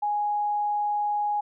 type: tone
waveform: sine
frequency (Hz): 830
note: G#5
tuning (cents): -1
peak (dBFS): -23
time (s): 0.02-1.41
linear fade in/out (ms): 10
effects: none